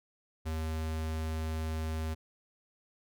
square tone, 79.4 Hz, D#2, 36 cents sharp, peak -33 dBFS, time 0.45-2.15 s, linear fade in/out 20 ms, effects none

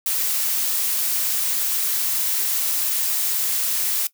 blue noise, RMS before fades -22 dBFS, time 0.06-4.07 s, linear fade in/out 2 ms, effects noise-tail reverb RT60 0.1 s tail -18 dB re dry

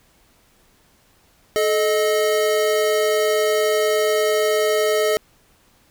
square tone pair together, 431.7 / 622.3 Hz, A4 / D#5, -33 / 0 cents, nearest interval tritone, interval 633 cents, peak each -19 / -21 dBFS, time 1.56-5.17 s, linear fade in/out 0 ms, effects pink hiss -57 dBFS RMS until 5.9 s

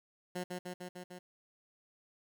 15% pulse tone with echo, 180 Hz, F#3, 47 cents flat, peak -30 dBFS, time 0.35-0.44 s, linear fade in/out 10 ms, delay 150 ms, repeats 5, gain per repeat -2 dB, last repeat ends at 1.19 s, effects none

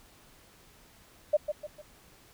sine tone with echo, 600 Hz, D5, 37 cents sharp, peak -19 dBFS, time 1.33-1.37 s, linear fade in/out 10 ms, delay 150 ms, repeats 3, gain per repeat -8 dB, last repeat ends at 1.82 s, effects pink hiss -58 dBFS RMS until 2.33 s

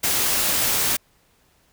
white noise, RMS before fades -21 dBFS, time 0.03-0.97 s, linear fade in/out 10 ms, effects pink hiss -61 dBFS RMS until 1.72 s

